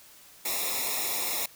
white noise with comb filter, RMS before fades -30 dBFS, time 0.45-1.46 s, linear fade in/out 5 ms, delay 0.65 ms, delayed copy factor -1, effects white hiss -53 dBFS RMS until 1.55 s

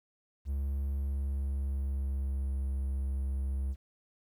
triangle tone with pitch glide, 69.3 to 67.25 Hz, C#2 to C2, 0 to +48 cents, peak -28 dBFS, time 0.45-3.76 s, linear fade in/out 50 ms, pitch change -52 cents, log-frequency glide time 0.95-2.65 s, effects 11-bit

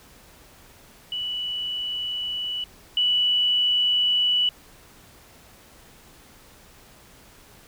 sine tone pair in turn, 2957 / 2957 Hz, F#7 / F#7, -2 / -2 cents, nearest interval unison, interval 0 cents, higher neither, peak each -26 / -18 dBFS, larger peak second, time 1.12-2.64 / 2.97-4.49 s, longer neither, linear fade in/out 2 ms, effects pink hiss -51 dBFS RMS until 7.67 s

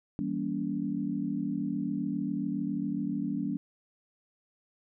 sine chord, E diminished seventh, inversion none, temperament just, 164.81 / 197.78 / 237.3 / 284.8 Hz, E3 / G3 / Bb3 / Db4, 0 / +16 / +31 / +47 cents, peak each -38 / -34 / -35 / -33 dBFS, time 0.19-3.57 s, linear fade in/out 0 ms, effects none

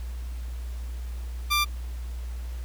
15% pulse tone, 1184 Hz, D6, 14 cents sharp, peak -15 dBFS, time 1.5-1.65 s, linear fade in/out 20 ms, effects added 60 Hz sine -31 dBFS peak until 2.64 s + pink hiss -51 dBFS RMS until 2.64 s

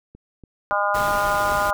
click train, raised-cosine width 3 ms, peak -30 dBFS, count 4, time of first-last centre 0.15-1.012 s, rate 3.48 Hz
harmonic tone, 203.5 Hz, G#3, 35 cents flat, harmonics 3 / 4 / 5 / 6 / 7, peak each -25 / -25 / -25 / -25 / -25 dBFS, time 0.71-1.73 s, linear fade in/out 0 ms
pink noise, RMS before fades -31 dBFS, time 0.94-1.71 s, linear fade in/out 10 ms
effects none

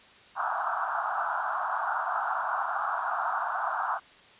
white band-pass noise, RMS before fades -30 dBFS, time 0.35-4 s, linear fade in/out 50 ms, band 670 to 1500 Hz, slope 96 dB/octave, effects white hiss -54 dBFS RMS until 4.39 s + resampled to 8000 Hz

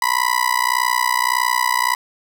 30% pulse tone with amplitude modulation, 987.8 Hz, B5, in tune, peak -9 dBFS, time 0.02-1.95 s, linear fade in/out 2 ms, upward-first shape sine, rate 61.7 Hz, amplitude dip 100%, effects none

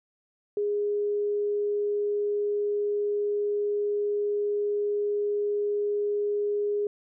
sine tone, 412.4 Hz, G#4, 12 cents flat, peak -24 dBFS, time 0.57-6.87 s, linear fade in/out 2 ms, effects none

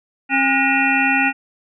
harmonic tone with a mistuned harmonic, 269.8 Hz, C#4, 47 cents flat, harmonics 1 / 3 / 5 / 7 / 9 / 10, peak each -21 / -21 / -21 / -21 / -21 / -21 dBFS, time 0.29-1.33 s, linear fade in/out 50 ms, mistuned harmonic 5, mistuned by +120 cents, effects none

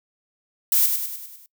violet noise with echo, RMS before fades -18 dBFS, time 0.72-0.86 s, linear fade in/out 2 ms, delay 100 ms, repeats 6, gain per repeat -5 dB, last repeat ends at 1.46 s, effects noise-tail reverb RT60 0.1 s tail -22 dB re dry

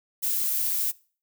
violet noise, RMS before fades -26 dBFS, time 0.22-0.92 s, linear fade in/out 20 ms, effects noise-tail reverb RT60 0.4 s tail -22 dB re dry

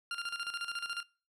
20% pulse tone with tremolo, 1395 Hz, F6, 2 cents flat, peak -29 dBFS, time 0.11-1.03 s, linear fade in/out 2 ms, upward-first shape square, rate 14 Hz, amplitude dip 70%, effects noise-tail reverb RT60 0.4 s tail -24 dB re dry + low-pass 9000 Hz 12 dB/octave

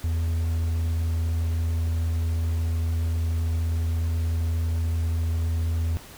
triangle tone, 82.41 Hz, E2, in tune, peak -20 dBFS, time 0.04-5.97 s, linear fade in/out 0 ms, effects pink hiss -45 dBFS RMS until 6.17 s

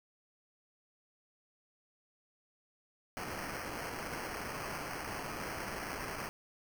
white noise with sample-and-hold, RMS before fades -41 dBFS, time 3.17-6.29 s, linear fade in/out 0 ms, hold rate 3675 Hz, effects none

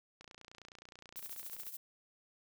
click train, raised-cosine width 0.2 ms, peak -35 dBFS, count 44, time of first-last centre 0.21-1.668 s, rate 29.5 Hz
violet noise with tremolo, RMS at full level -43 dBFS, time 1.16-1.77 s, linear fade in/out 5 ms, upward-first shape triangle, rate 14 Hz, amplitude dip 75%
effects none

